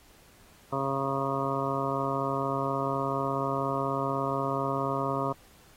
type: harmonic tone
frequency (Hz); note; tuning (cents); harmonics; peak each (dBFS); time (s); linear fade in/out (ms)
136.6; C#3; -25; 1 / 2 / 3 / 4 / 5 / 7 / 8 / 9; -35 / -35 / -35 / -35 / -35 / -35 / -35 / -35; 0.72-5.33; 10
effects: pink hiss -58 dBFS RMS until 5.76 s + AAC 48 kbps